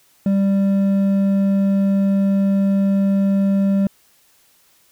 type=tone with hard clipping; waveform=sine; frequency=196.5 Hz; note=G3; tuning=4 cents sharp; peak=-15 dBFS; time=0.26-3.87 s; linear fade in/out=2 ms; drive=5 dB; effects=white hiss -56 dBFS RMS until 4.91 s

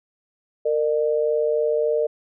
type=tone pair together; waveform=sine; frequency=460 / 603.5 Hz; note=A#4 / D5; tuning=-23 / +47 cents; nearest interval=perfect fourth; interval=470 cents; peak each=-20 / -22 dBFS; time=0.65-2.07 s; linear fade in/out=10 ms; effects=none

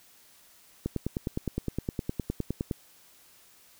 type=click train; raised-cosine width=3 ms; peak=-16 dBFS; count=19; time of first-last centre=0.86-2.712 s; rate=9.72 Hz; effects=white hiss -58 dBFS RMS until 3.79 s

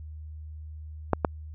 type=clicks; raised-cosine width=1 ms; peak=-7 dBFS; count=2; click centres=1.133 / 1.248 s; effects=added 77 Hz sine -38 dBFS peak until 1.54 s

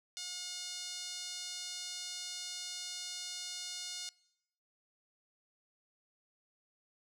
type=tone with band-pass filter; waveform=5% pulse; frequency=720 Hz; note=F#5; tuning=47 cents flat; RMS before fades=-43 dBFS; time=0.17-4.09 s; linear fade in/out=0 ms; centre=4900 Hz; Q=1.2; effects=noise-tail reverb RT60 0.8 s tail -23 dB re dry

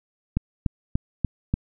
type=click train; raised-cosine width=5 ms; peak=-9 dBFS; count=5; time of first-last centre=0.37-1.54 s; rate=3.42 Hz; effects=none

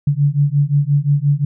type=beating tone pair; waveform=sine; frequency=141 / 146.7 Hz; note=C#3 / D3; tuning=+30 / -2 cents; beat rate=5.7 Hz; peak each=-15 / -15 dBFS; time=0.07-1.45 s; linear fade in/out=5 ms; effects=none

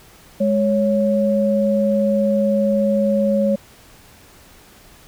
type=tone pair together; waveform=sine; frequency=207.9 / 554.4 Hz; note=G#3 / C#5; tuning=+2 / 0 cents; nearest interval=octave + perfect fourth; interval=1698 cents; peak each=-17 dBFS; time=0.4-3.56 s; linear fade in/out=10 ms; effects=pink hiss -47 dBFS RMS until 5.07 s

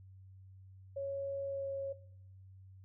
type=tone with pitch glide; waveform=sine; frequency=553 to 548.2 Hz; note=C#5 to C#5; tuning=-4 to -19 cents; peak=-36 dBFS; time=0.96-1.93 s; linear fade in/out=10 ms; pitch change=-15 cents; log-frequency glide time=1.45-1.67 s; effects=noise-tail reverb RT60 0.8 s tail -19 dB re dry + added 95 Hz sine -53 dBFS peak until 2.84 s

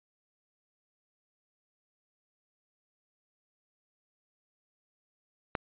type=click; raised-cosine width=0.5 ms; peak=-14 dBFS; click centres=5.552 s; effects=resampled to 8000 Hz

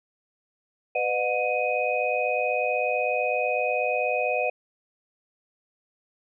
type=tone cluster; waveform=sine; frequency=499.6 / 608 / 724 / 2504 Hz; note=B4 / D#5 / F#5 / D#7; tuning=+20 / -40 / -38 / +10 cents; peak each=-28 dBFS; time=0.95-4.5 s; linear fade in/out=5 ms; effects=none

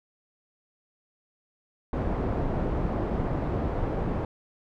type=low-pass noise; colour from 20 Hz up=pink; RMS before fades=-28 dBFS; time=1.93-4.25 s; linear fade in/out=2 ms; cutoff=750 Hz; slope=12 dB/octave; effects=none

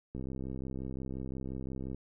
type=click train; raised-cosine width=3 ms; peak=-27 dBFS; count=119; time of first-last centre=0.15-1.946 s; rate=65.7 Hz; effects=none

